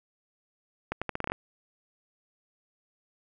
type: accelerating click train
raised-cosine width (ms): 0.5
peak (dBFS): -15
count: 9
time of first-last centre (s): 0.92-1.319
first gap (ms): 96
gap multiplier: 0.8
effects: none